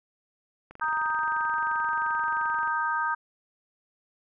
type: click train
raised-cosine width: 0.5 ms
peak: -30 dBFS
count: 46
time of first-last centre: 0.71-2.675 s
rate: 22.9 Hz
type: chord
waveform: sine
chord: Eb major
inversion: second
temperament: equal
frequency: 932.3 / 1244.5 / 1568 Hz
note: Bb5 / Eb6 / G6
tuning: 0 / 0 / 0 cents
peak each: -29 dBFS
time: 0.81-3.15 s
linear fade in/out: 10 ms
effects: none